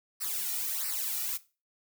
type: noise with flanger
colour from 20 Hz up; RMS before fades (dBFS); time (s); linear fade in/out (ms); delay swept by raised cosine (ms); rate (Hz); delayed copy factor
blue; -33; 0.2-1.38; 20; 0.29 to 1.89; 1.5; -0.95
effects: noise-tail reverb RT60 0.3 s tail -17 dB re dry